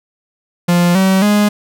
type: tone with pitch steps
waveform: 45% pulse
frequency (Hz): 174.61 / 190.41 / 207.6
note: F3 / F#3 / G#3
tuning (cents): 0 / +50 / 0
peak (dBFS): -9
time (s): 0.68-1.49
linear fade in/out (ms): 10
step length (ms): 270
effects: none